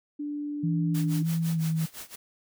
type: tone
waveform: sine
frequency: 293 Hz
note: D4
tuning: 4 cents flat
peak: -30 dBFS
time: 0.19-1.23 s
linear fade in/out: 10 ms
type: tone with vibrato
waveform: sine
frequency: 162.7 Hz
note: E3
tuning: 22 cents flat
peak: -24 dBFS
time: 0.63-1.86 s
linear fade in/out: 10 ms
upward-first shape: square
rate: 1.6 Hz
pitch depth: 21 cents each way
type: noise with tremolo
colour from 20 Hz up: white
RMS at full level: -39 dBFS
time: 0.94-2.16 s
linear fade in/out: 10 ms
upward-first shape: sine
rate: 5.9 Hz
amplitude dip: 90%
effects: none